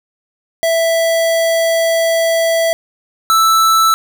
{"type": "tone pair in turn", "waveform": "square", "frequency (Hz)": [660, 1320], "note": ["E5", "E6"], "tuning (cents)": [2, 2], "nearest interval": "octave", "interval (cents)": 1200, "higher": "second", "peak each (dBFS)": [-12, -9], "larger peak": "second", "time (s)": [[0.63, 2.73], [3.3, 3.94]], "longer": "first", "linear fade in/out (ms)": 0, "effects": ["7-bit"]}